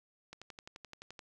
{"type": "click train", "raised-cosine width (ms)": 0.2, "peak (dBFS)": -30, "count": 11, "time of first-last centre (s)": [0.33, 1.192], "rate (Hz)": 11.6, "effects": []}